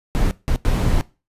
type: noise bursts at uneven times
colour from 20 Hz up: brown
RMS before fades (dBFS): -17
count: 3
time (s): 0.15-0.31 / 0.48-0.56 / 0.65-1.01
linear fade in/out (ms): 0
effects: noise-tail reverb RT60 0.3 s tail -20 dB re dry + resampled to 32000 Hz